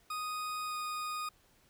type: tone with pitch glide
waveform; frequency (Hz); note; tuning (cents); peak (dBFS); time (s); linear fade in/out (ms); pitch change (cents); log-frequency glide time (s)
40% pulse; 1244 to 1236.1; D#6 to D#6; -1 to -12; -35; 0.1-1.29; 5; -11; 0.66-0.75
effects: pink hiss -67 dBFS RMS until 1.69 s